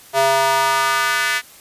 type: tone with high-pass filter sweep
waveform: square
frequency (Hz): 134.9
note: C#3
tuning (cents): -47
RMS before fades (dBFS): -17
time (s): 0.13-1.42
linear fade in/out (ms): 50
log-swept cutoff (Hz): 640 to 1800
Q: 2.4
effects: white hiss -44 dBFS RMS until 1.6 s + resampled to 32000 Hz